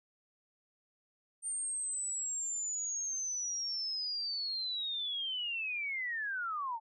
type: linear sweep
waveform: sine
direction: down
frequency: 8870 to 867 Hz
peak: -34 dBFS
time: 1.42-6.8 s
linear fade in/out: 50 ms
effects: none